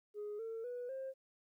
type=tone with pitch steps; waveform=sine; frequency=416.7 / 451.8 / 489.9 / 531.1 Hz; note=G#4 / A4 / B4 / C5; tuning=+6 / +46 / -14 / +26 cents; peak=-39 dBFS; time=0.14-1.14 s; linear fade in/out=50 ms; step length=250 ms; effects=tanh soft clip ceiling -38 dBFS + 13-bit